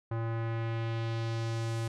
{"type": "tone with low-pass filter sweep", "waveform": "square", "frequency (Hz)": 114.2, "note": "A#2", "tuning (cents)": -35, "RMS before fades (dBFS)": -33, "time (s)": [0.11, 1.88], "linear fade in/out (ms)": 5, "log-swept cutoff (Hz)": [1300, 9400], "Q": 1.2, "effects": []}